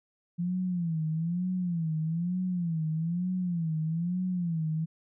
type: tone with vibrato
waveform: sine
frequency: 170 Hz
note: F3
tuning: 46 cents flat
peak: -27 dBFS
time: 0.38-4.86 s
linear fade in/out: 20 ms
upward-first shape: sine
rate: 1.1 Hz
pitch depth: 140 cents each way
effects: none